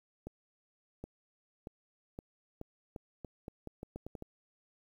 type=accelerating click train; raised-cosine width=2 ms; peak=-29 dBFS; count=14; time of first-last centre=0.27-4.224 s; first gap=770 ms; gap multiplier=0.82; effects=10-bit